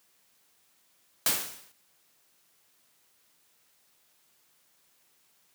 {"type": "noise with exponential decay", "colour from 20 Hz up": "white", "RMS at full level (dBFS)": -22, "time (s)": [1.26, 1.72], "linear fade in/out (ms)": 2, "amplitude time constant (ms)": 100, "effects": ["white hiss -67 dBFS RMS until 5.54 s", "high-pass 100 Hz 12 dB/octave"]}